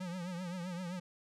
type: tone with vibrato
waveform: square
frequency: 178.6 Hz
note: F3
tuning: 39 cents sharp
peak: -39 dBFS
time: 0-1 s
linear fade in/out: 10 ms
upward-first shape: triangle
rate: 7.7 Hz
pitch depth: 110 cents each way
effects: low-pass 9000 Hz 12 dB/octave